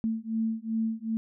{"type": "beating tone pair", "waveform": "sine", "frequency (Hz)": [222.2, 224.8], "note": ["A3", "A3"], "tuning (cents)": [17, 37], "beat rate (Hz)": 2.6, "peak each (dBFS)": -30, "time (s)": [0.04, 1.17], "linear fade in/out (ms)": 0, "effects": []}